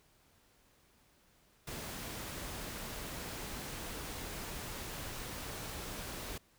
pink noise, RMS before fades -43 dBFS, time 1.67-6.38 s, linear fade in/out 5 ms, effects pink hiss -68 dBFS RMS until 6.58 s

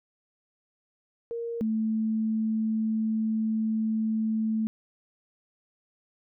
sine tone pair in turn, 466.2 / 220 Hz, A#4 / A3, 0 / 0 cents, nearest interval octave + minor second, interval 1300 cents, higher first, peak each -30 / -24 dBFS, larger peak second, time 1.31-1.61 / 1.61-4.67 s, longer second, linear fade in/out 0 ms, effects none

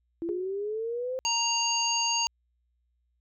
sine linear sweep, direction up, 329.6 to 523.3 Hz, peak -29 dBFS, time 0.22-1.19 s, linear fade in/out 0 ms
sine tone with exponential decay, 409.9 Hz, G#4, 23 cents flat, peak -28 dBFS, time 0.29-0.55 s, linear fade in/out 0 ms, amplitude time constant 56 ms
harmonic tone, 932.3 Hz, A#5, in tune, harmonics 1 / 3 / 5 / 7, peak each -30 / -30 / -30 / -30 dBFS, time 1.25-2.27 s, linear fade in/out 0 ms
effects added 60 Hz sine -70 dBFS peak until 3.2 s

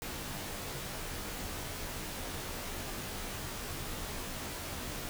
pink noise with comb filter, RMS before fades -40 dBFS, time 0.02-5.09 s, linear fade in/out 0 ms, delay 18 ms, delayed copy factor -0.9, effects none

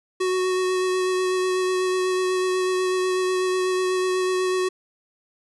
square tone with vibrato, 370 Hz, F#4, in tune, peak -21 dBFS, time 0.2-4.69 s, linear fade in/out 10 ms, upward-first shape sine, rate 8.1 Hz, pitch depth 13 cents each way, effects resampled to 24000 Hz

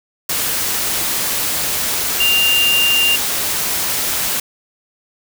sine tone in noise, 2794 Hz, F7, in tune, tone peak -12 dBFS, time 2.2-3.16 s, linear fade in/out 5 ms, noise white, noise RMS -19 dBFS, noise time 0.29-4.4 s, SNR +4 dB, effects none

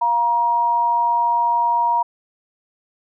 sine tone pair together, 698.5 / 947.4 Hz, F5 / A#5, 0 / +28 cents, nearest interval perfect fourth, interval 528 cents, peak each -26 / -15 dBFS, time 0.01-2.03 s, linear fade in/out 10 ms, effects none

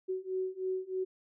sine beating tone pair, 372.7 / 375.9 Hz, F#4 / F#4, +13 / +27 cents, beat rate 3.2 Hz, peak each -36 / -35 dBFS, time 0.08-1.05 s, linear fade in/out 20 ms, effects none

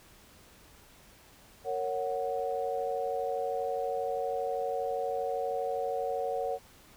sine chord, F# major, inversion first, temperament just, 462.5 / 555 / 740 Hz, A#4 / C#5 / F#5, -14 / +2 / 0 cents, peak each -34 dBFS, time 1.64-6.59 s, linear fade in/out 50 ms, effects pink hiss -57 dBFS RMS until 6.96 s

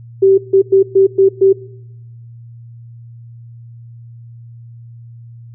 sine tone bursts at uneven times, 387.3 Hz, G4, 21 cents flat, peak -5 dBFS, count 6, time 0.22-0.38 / 0.53-0.62 / 0.72-0.83 / 0.95-1.07 / 1.18-1.29 / 1.41-1.53 s, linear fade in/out 10 ms, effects noise-tail reverb RT60 0.9 s tail -20 dB re dry + added 117 Hz sine -33 dBFS peak until 5.54 s

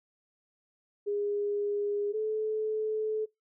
sine tone pair in turn, 410 / 433 Hz, G#4 / A4, -22 / -28 cents, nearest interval minor second, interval 94 cents, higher second, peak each -28 dBFS, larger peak neither, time 1.06-2.13 / 2.13-3.26 s, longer second, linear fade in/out 20 ms, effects noise-tail reverb RT60 0.2 s tail -25 dB re dry

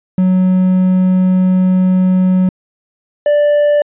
triangle tone pair in turn, 185 / 587.3 Hz, F#3 / D5, 0 / 0 cents, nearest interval octave + minor sixth, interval 2000 cents, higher second, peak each -6 dBFS, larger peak neither, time 0.18-2.49 / 3.26-3.82 s, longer first, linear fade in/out 2 ms, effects resampled to 8000 Hz

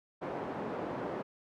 pink band-pass noise, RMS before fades -38 dBFS, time 0.21-1.23 s, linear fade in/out 20 ms, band 260 to 910 Hz, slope 12 dB/octave, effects none

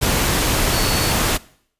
sine tone in noise, 4435 Hz, C#8, in tune, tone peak -25 dBFS, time 0.72-1.13 s, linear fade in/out 20 ms, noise pink, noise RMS -18 dBFS, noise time 0.01-1.38 s, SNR -10 dB, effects noise-tail reverb RT60 0.6 s tail -21 dB re dry + resampled to 32000 Hz

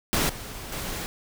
pink noise with level steps, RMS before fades -23 / -38 / -32 dBFS, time 0.13-1.06 s, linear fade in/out 0 ms, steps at 0.29 / 0.72 s, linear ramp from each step 5 ms, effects none

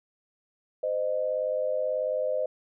sine tone pair together, 515.6 / 614 Hz, C5 / D#5, -26 / -23 cents, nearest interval minor third, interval 303 cents, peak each -28 dBFS, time 0.83-2.46 s, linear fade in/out 5 ms, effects none

